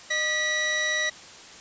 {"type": "tone pair together", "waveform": "sawtooth", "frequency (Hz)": [613, 1943.8], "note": ["D#5", "B6"], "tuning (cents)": [-26, -28], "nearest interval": "octave + minor sixth", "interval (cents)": 1998, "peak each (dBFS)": [-29, -20], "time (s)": [0.1, 1.1], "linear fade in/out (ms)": 10, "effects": ["white hiss -45 dBFS RMS until 1.6 s", "resampled to 16000 Hz"]}